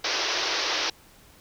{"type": "band-pass noise", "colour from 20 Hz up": "white", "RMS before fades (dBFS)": -27, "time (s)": [0.04, 0.9], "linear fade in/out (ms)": 5, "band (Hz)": [300, 5900], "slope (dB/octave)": 96, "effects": ["pink hiss -54 dBFS RMS until 1.4 s"]}